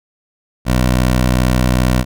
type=tone; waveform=15% pulse; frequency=62.5 Hz; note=B1; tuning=21 cents sharp; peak=-5 dBFS; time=0.65-2.05 s; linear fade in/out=50 ms; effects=none